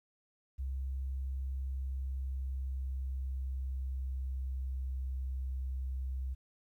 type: tone with pitch glide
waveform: sine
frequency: 66.2 to 65.1 Hz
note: C2 to C2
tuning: +21 to -8 cents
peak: -34 dBFS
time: 0.58-6.35 s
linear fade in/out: 20 ms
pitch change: -29 cents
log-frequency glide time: 1.44-5.17 s
effects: 12-bit

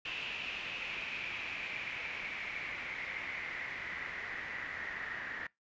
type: noise with low-pass filter sweep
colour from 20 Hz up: white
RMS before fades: -41 dBFS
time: 0.05-5.47 s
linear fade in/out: 5 ms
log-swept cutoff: 2700 to 1800 Hz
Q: 6.6
effects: noise-tail reverb RT60 0.2 s tail -24 dB re dry + resampled to 16000 Hz

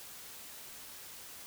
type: silence
effects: white hiss -49 dBFS RMS until 1.46 s

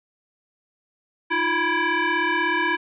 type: tone with frequency modulation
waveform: sine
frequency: 349.2 Hz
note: F4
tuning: in tune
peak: -19 dBFS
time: 1.3-2.77 s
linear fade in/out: 20 ms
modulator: 662 Hz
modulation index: 3.2
effects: none

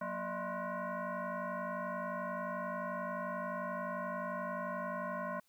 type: tone with frequency modulation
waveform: sine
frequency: 234.2 Hz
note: A#3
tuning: 8 cents sharp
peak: -36 dBFS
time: 0.01-5.4 s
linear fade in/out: 5 ms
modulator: 417 Hz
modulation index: 3
effects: white hiss -74 dBFS RMS until 5.48 s

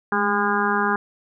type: harmonic tone with a mistuned harmonic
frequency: 203.7 Hz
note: G#3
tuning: 33 cents flat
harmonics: 1 / 2 / 4 / 5 / 6 / 7 / 8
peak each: -26 / -26 / -26 / -26 / -26 / -26 / -26 dBFS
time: 0.12-0.96 s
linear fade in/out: 2 ms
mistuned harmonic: 1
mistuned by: +41 cents
effects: none

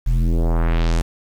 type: tone with low-pass filter sweep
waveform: square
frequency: 41.55 Hz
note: E1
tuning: 15 cents sharp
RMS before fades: -17 dBFS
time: 0.06-1.02 s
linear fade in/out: 10 ms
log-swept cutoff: 93 to 10000 Hz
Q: 1.5
effects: 7-bit

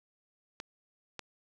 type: clicks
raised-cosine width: 0.2 ms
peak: -22 dBFS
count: 2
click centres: 0.601 / 1.193 s
effects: none

